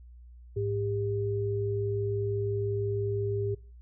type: tone pair together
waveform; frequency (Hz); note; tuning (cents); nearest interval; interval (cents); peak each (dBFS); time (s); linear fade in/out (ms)
sine; 105.87 / 400; G#2 / G4; +34 / +35; octave + major seventh; 2301; -30 / -30; 0.56-3.55; 10
effects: noise-tail reverb RT60 0.4 s tail -24 dB re dry + added 60 Hz sine -47 dBFS peak until 3.81 s